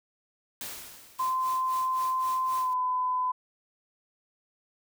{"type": "noise with exponential decay", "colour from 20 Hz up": "white", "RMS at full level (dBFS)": -36, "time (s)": [0.61, 1.72], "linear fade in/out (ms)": 1, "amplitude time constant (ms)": 240}
{"type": "noise with tremolo", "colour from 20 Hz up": "white", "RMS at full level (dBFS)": -43, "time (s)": [1.18, 2.74], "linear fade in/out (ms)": 10, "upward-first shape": "sine", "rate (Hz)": 3.8, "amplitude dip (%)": 80}
{"type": "tone with pitch glide", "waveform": "sine", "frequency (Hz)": [1034, 1008.6], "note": ["C6", "B5"], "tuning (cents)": [-21, 36], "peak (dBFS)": -25, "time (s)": [1.19, 3.32], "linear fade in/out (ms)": 10, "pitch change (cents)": -43, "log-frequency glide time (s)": [2.56, 2.74]}
{"effects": []}